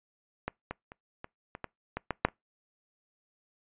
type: clicks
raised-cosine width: 0.5 ms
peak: -17 / -20 / -30 / -25 / -25 / -20 / -18 / -14 / -6 / -29 dBFS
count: 10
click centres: 0.48 / 0.71 / 0.919 / 1.244 / 1.551 / 1.643 / 1.97 / 2.107 / 2.25 / 2.286 s
effects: noise-tail reverb RT60 0.2 s tail -26 dB re dry + resampled to 8000 Hz